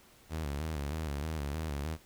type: tone with vibrato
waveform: sawtooth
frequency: 75.2 Hz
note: D2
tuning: 42 cents sharp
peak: -30 dBFS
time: 0.29-1.98 s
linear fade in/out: 50 ms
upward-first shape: square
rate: 3.2 Hz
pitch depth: 96 cents each way
effects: pink hiss -60 dBFS RMS until 2.05 s